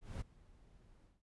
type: noise with ADSR envelope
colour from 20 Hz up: brown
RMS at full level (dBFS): -40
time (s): 0.01-1.22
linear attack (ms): 200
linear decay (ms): 14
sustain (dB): -23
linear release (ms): 180
effects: resampled to 24000 Hz

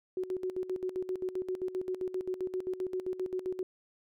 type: tone with tremolo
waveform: sine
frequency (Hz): 370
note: F#4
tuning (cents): 0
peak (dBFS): -30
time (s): 0.17-3.63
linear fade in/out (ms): 2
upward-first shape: square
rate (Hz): 7.6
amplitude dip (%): 75
effects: none

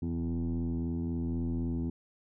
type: tone with frequency modulation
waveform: sine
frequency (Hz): 168.1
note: E3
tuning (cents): +34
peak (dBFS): -28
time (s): 0.02-1.9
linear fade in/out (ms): 5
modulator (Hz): 83.8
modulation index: 1.6
effects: tanh soft clip ceiling -27 dBFS

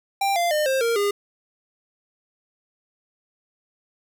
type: tone with pitch steps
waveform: square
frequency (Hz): 790 / 691.7 / 605.7 / 530.3 / 464.3 / 406.6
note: G5 / F5 / D#5 / C5 / A#4 / G#4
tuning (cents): +13 / -17 / -47 / +23 / -7 / -37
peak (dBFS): -20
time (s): 0.21-1.11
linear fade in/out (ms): 5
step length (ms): 150
effects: none

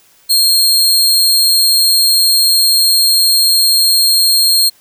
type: tone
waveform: sawtooth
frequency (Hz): 4231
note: C8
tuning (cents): +19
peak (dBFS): -5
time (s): 0.29-4.7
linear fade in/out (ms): 20
effects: white hiss -49 dBFS RMS until 4.8 s

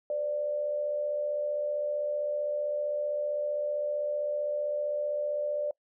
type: tone pair together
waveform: sine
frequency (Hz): 514 / 589.5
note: C5 / D5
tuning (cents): -31 / +6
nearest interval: major second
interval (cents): 237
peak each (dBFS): -39 / -28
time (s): 0.1-5.71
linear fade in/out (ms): 2
effects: noise-tail reverb RT60 0.1 s tail -24 dB re dry

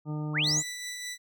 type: harmonic tone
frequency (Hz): 151.3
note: D#3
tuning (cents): -48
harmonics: 1 / 2 / 3 / 4 / 5 / 6 / 8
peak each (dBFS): -31 / -37 / -46 / -48 / -50 / -48 / -50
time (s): 0.05-0.63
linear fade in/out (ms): 50
type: linear sweep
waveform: sine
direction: up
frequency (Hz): 932.3 to 7902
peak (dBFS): -24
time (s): 0.33-0.64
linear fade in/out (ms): 50
type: tone with tremolo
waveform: 15% pulse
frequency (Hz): 1975.5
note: B6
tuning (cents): 0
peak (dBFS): -28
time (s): 0.43-1.18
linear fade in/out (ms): 50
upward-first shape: triangle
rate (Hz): 5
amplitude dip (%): 35
effects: none

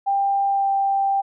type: tone with pitch glide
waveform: sine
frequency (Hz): 793 to 787.1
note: G5 to G5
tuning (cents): +20 to +7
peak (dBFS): -17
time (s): 0.06-1.22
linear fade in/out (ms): 20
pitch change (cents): -13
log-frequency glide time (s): 0.48-0.7
effects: none

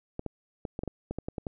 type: clicks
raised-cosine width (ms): 2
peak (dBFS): -20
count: 11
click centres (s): 0.194 / 0.263 / 0.652 / 0.791 / 0.835 / 0.877 / 1.11 / 1.186 / 1.285 / 1.382 / 1.468
effects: none

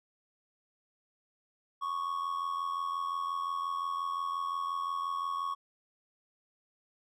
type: tone with amplitude modulation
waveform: triangle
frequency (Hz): 1110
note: C#6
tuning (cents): +2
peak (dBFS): -27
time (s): 1.81-5.55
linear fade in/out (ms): 20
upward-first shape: sine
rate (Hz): 85.7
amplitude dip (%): 65
effects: none

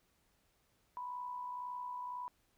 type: tone with amplitude modulation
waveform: sine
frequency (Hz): 987.8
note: B5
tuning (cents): 0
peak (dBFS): -38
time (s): 0.97-2.28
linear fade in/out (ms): 0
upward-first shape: sine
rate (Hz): 61.9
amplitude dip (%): 45
effects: pink hiss -75 dBFS RMS until 2.57 s

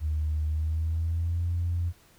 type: tone with pitch glide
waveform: sine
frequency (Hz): 76.8 to 86.21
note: D#2 to F2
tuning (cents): -22 to -22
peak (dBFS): -24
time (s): 0-1.93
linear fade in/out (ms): 50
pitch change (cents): +200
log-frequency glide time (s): 0.48-1.45
effects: tanh soft clip ceiling -20 dBFS + pink hiss -59 dBFS RMS until 2.18 s

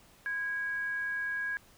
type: tone with frequency modulation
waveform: sine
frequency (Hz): 1645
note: G#6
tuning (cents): -17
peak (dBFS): -31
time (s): 0.26-1.57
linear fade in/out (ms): 0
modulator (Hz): 624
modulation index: 0.21
effects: pink hiss -60 dBFS RMS until 1.77 s

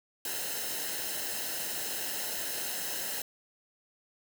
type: noise with comb filter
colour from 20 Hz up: white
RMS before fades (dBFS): -35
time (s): 0.25-3.22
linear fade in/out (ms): 2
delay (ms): 0.86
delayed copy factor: -0.65
effects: none

